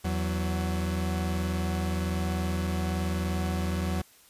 40% pulse tone pair together, 82.41 / 185.86 Hz, E2 / F#3, 0 / +8 cents, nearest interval octave + major second, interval 1408 cents, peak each -28 / -30 dBFS, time 0.04-4.02 s, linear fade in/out 10 ms, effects white hiss -57 dBFS RMS until 4.29 s + resampled to 32000 Hz

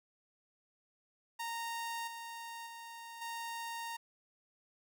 sawtooth tone with level steps, 926 Hz, A#5, 12 cents flat, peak -34 / -40 / -43 / -36 dBFS, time 1.39-3.97 s, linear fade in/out 10 ms, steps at 2.07 / 2.66 / 3.21 s, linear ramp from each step 10 ms, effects none

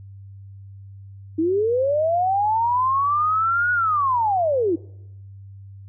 sine linear two-way sweep, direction up then down, 308.4 to 1465 to 308.4 Hz, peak -17 dBFS, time 1.38-4.76 s, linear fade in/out 10 ms, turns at 3.72 s, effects noise-tail reverb RT60 0.9 s tail -24 dB re dry + added 98 Hz sine -38 dBFS peak until 5.88 s

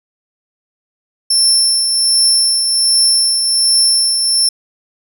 30% pulse tone with tremolo, 5370 Hz, E8, 31 cents sharp, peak -4 dBFS, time 1.3-4.49 s, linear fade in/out 5 ms, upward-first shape triangle, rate 1.3 Hz, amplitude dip 45%, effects none

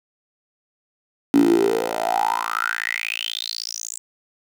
10% pulse tone with high-pass filter sweep, 56.2 Hz, A1, 37 cents sharp, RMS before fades -22 dBFS, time 1.34-3.98 s, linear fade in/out 0 ms, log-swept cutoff 270 to 7700 Hz, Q 9.5, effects none

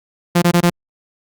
sawtooth tone bursts, 173.7 Hz, F3, 9 cents flat, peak -6 dBFS, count 4, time 0.35-0.701 s, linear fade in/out 10 ms, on 72 ms, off 21 ms, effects Opus 48 kbps

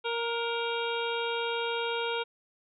harmonic tone with a mistuned harmonic, 466.2 Hz, A#4, in tune, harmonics 1 / 2 / 3 / 5 / 6 / 7 / 8, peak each -32 / -35 / -37 / -39 / -40 / -40 / -41 dBFS, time 0.04-2.24 s, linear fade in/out 20 ms, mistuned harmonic 3, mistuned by +19 cents, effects none

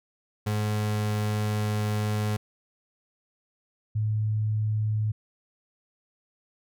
35% pulse / sine tone pair in turn, 105.8 / 107.65 Hz, G#2 / A2, +33 / -37 cents, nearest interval unison, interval 30 cents, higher second, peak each -23 dBFS, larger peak neither, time 0.46-2.37 / 3.95-5.12 s, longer first, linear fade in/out 10 ms, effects none

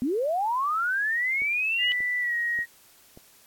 sine linear sweep, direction up, 230 to 2960 Hz, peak -23 dBFS, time 0.02-1.92 s, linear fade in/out 0 ms
click train, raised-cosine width 2 ms, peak -32 dBFS, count 4, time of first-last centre 1.42-3.174 s, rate 1.71 Hz
sine tone with pitch glide, 1975.5 to 1888.5 Hz, B6 to A#6, 0 to +22 cents, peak -24 dBFS, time 1.78-2.66 s, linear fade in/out 50 ms, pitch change -78 cents, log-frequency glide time 2.2-2.35 s
effects white hiss -56 dBFS RMS until 3.46 s + AAC 64 kbps

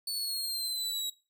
sawtooth exponential sweep, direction down, 4476 to 3842 Hz, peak -29 dBFS, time 0.07-1.1 s, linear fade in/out 5 ms, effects noise-tail reverb RT60 0.3 s tail -18 dB re dry

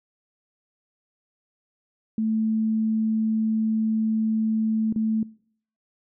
sine tone with dropouts, 220 Hz, A3, in tune, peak -21 dBFS, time 2.18-5.23 s, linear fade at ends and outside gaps 2 ms, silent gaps 4.926-4.96 s, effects noise-tail reverb RT60 0.6 s tail -23 dB re dry

